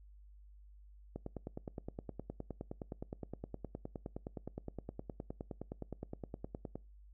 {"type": "click train", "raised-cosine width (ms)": 2, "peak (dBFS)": -28, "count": 55, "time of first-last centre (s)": [1.16, 6.756], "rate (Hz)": 9.65, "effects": ["noise-tail reverb RT60 0.3 s tail -24 dB re dry", "added 50 Hz sine -55 dBFS peak until 7.13 s"]}